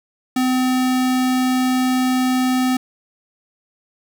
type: tone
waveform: square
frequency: 255.6 Hz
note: C4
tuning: 40 cents flat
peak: -16 dBFS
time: 0.36-2.77 s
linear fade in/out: 5 ms
effects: 8-bit